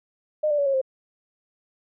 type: tone with pitch steps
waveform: sine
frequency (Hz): 610 / 588.2 / 567.2 / 546.9 / 527.4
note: D#5 / D5 / C#5 / C#5 / C5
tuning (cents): -34 / +3 / +40 / -23 / +14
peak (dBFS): -19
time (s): 0.43-0.815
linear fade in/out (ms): 10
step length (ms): 77
effects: none